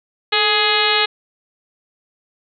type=harmonic tone with a mistuned harmonic; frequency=418.6 Hz; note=G#4; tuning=14 cents sharp; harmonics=1 / 2 / 3 / 4 / 5 / 6 / 7 / 8 / 9 / 10; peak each=-23 / -23 / -23 / -23 / -23 / -23 / -23 / -23 / -23 / -23 dBFS; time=0.32-1.06 s; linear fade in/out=10 ms; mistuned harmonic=1; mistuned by=+57 cents; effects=none